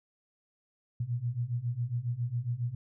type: beating tone pair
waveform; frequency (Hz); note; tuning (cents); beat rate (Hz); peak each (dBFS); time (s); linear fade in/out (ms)
sine; 116.54 / 123.84; A#2 / B2; 0 / +5; 7.3; -34 / -32; 1-2.75; 5
effects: none